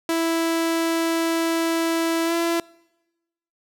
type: tone with pitch glide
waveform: sawtooth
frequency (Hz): 330 to 336.5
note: E4 to E4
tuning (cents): +2 to +36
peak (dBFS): -16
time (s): 0.09-2.6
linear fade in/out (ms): 2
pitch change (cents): +34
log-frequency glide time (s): 2.25-2.33
effects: noise-tail reverb RT60 1.0 s tail -25 dB re dry